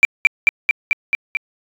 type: tone with echo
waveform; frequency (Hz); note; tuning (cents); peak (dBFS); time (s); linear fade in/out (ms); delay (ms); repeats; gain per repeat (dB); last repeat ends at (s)
sine; 2349; D7; 0; -3; 0.03-0.05; 0; 220; 6; -2; 1.37
effects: tanh soft clip ceiling -1 dBFS